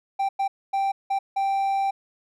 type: tone bursts at uneven times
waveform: triangle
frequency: 784 Hz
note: G5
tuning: in tune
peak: -19 dBFS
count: 5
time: 0.19-0.29 / 0.39-0.48 / 0.73-0.92 / 1.1-1.19 / 1.36-1.91 s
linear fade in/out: 10 ms
effects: none